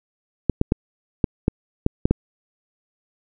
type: clicks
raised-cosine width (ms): 3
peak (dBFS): -3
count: 8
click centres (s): 0.497 / 0.614 / 0.721 / 1.242 / 1.481 / 1.864 / 2.055 / 2.11
effects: none